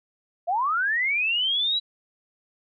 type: linear sweep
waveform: sine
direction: up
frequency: 648 to 3951 Hz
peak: -21 dBFS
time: 0.47-1.8 s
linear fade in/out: 20 ms
effects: none